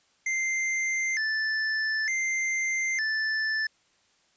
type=tone with vibrato; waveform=square; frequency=1915 Hz; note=A#6; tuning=46 cents sharp; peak=-26 dBFS; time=0.26-3.67 s; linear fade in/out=5 ms; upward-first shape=square; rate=0.55 Hz; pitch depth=150 cents each way; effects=white hiss -66 dBFS RMS until 4.36 s + resampled to 16000 Hz